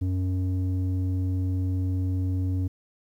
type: tone with low-pass filter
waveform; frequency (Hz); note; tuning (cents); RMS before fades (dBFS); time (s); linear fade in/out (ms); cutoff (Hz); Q
square; 92.5; F#2; 0; -26; 0.01-2.68; 10; 240; 1.6
effects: 10-bit